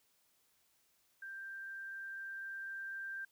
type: tone with level ramp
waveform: sine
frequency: 1578 Hz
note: G6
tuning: 11 cents sharp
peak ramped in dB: -44 to -40 dBFS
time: 1.22-3.25 s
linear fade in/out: 5 ms
effects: white hiss -74 dBFS RMS until 3.31 s